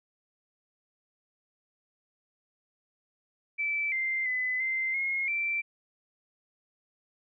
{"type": "tone with pitch steps", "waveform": "sine", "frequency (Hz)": [2320, 2089, 2013, 2080, 2155, 2343], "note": ["D7", "C7", "B6", "C7", "C#7", "D7"], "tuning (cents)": [-22, -3, 33, -11, -49, -5], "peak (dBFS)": -27, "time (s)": [3.58, 5.62], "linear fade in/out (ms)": 20, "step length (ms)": 340, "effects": []}